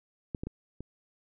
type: clicks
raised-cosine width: 3 ms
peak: -20 / -22 / -23 / -27 dBFS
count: 4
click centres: 0.348 / 0.435 / 0.47 / 0.806 s
effects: none

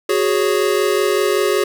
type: chord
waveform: square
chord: F# suspended second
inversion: none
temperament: equal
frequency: 370 / 415.3 / 554.4 Hz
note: F#4 / G#4 / C#5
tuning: 0 / 0 / 0 cents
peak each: -19 / -18 / -23 dBFS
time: 0.09-1.64 s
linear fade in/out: 5 ms
effects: none

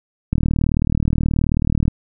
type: click train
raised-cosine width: 5 ms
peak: -5 dBFS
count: 61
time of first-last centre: 0.33-1.88 s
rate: 38.7 Hz
effects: none

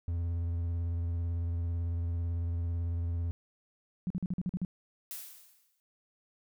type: tone with vibrato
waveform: triangle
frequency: 85 Hz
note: F2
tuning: 46 cents flat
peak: -28 dBFS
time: 0.08-3.31 s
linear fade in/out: 0 ms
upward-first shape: triangle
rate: 18 Hz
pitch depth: 36 cents each way
type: tone bursts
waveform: sine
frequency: 181.5 Hz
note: F#3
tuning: 33 cents flat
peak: -29 dBFS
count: 8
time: 4.07-4.649 s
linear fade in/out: 0 ms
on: 33 ms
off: 45 ms
type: noise with exponential decay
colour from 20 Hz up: blue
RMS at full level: -39 dBFS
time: 5.11-5.8 s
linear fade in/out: 0 ms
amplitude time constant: 150 ms
effects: none

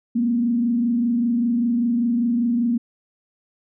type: tone with frequency modulation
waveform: sine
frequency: 237.2 Hz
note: A#3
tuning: 30 cents sharp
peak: -17 dBFS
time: 0.15-2.78 s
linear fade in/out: 10 ms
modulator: 25.1 Hz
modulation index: 0.52
effects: none

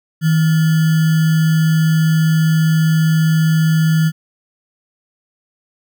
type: tone with sample-and-hold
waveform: sine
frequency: 160 Hz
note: D#3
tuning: 49 cents sharp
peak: -10 dBFS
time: 0.21-4.12 s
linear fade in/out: 50 ms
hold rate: 1575 Hz
effects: none

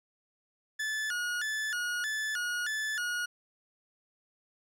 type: tone with vibrato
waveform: 40% pulse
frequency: 1585 Hz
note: G6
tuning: 19 cents sharp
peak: -30 dBFS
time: 0.79-3.26 s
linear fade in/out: 10 ms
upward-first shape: square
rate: 1.6 Hz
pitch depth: 160 cents each way
effects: low-pass 11000 Hz 12 dB/octave + 12-bit

